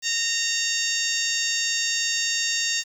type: harmonic tone with a mistuned harmonic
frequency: 923 Hz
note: A#5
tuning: 17 cents flat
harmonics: 2 / 3 / 4 / 5 / 6 / 7 / 8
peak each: -30 / -30 / -30 / -30 / -30 / -30 / -30 dBFS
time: 0.02-2.84 s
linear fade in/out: 50 ms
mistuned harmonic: 8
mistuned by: -27 cents
effects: 8-bit